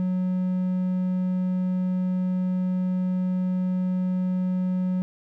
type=tone; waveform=triangle; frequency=183.6 Hz; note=F#3; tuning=13 cents flat; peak=-20 dBFS; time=0-5.02 s; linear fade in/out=0 ms; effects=none